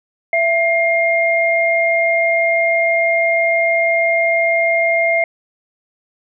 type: tone pair together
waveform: sine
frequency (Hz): 668.1 / 2121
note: E5 / C7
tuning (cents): +23 / +23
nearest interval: octave + minor sixth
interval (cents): 2000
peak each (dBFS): -15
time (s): 0.33-5.24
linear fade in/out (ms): 2
effects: none

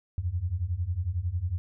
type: beating tone pair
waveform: sine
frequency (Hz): 82.2 / 93.2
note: E2 / F#2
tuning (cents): -4 / +13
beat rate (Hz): 11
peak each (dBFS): -31 / -29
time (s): 0.18-1.58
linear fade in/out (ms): 0
effects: none

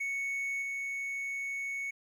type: tone with level steps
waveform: triangle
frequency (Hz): 2217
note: C#7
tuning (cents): 0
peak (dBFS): -30 / -32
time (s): 0-1.91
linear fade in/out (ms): 10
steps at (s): 0.62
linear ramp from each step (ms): 2
effects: 12-bit

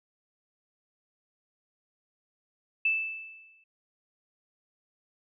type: tone with exponential decay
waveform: sine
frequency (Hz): 2637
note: E7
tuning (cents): 0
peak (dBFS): -21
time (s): 2.85-3.64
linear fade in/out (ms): 5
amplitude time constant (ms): 170
effects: none

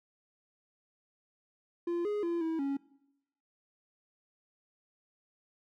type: tone with pitch steps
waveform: triangle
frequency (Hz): 344.6 / 416 / 340.8 / 324.2 / 277.2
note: F4 / G#4 / F4 / E4 / C#4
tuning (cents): -23 / +3 / -42 / -29 / 0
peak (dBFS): -28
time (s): 1.87-2.77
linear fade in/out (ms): 5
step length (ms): 180
effects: noise-tail reverb RT60 0.8 s tail -20 dB re dry

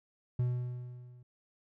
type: tone with level ramp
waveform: triangle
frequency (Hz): 123.47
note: B2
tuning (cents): 0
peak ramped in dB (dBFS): -24 to -51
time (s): 0.39-1.23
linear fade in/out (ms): 5
effects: none

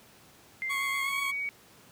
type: tone with pitch glide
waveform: sine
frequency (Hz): 2091 to 2254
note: C7 to C#7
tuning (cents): -2 to +28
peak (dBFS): -30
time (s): 0.62-1.49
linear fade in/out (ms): 0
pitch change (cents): +130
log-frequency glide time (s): 1-1.14
type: tone with vibrato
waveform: 20% pulse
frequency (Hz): 1105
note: C#6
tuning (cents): -6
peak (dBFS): -27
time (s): 0.69-1.32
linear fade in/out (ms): 20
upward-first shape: triangle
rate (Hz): 8.2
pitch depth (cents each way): 24
effects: pink hiss -56 dBFS RMS until 1.91 s + high-pass 100 Hz 12 dB/octave

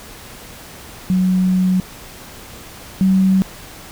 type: tone pair in turn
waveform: sine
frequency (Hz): 185 / 189.87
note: F#3 / F#3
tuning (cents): 0 / +45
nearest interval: unison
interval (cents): 45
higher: second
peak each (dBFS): -12 / -10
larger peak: second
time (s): 1.1-1.8 / 3.01-3.42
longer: first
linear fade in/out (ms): 0
effects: pink hiss -37 dBFS RMS until 3.91 s

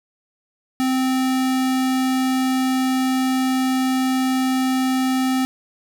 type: tone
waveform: square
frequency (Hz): 259.9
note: C4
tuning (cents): -11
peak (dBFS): -18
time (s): 0.8-5.45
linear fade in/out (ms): 0
effects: none

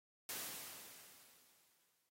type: noise with exponential decay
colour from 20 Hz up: white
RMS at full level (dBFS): -43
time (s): 0.29-2.09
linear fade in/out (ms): 1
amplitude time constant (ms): 390
effects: high-pass 100 Hz 12 dB/octave + AAC 48 kbps

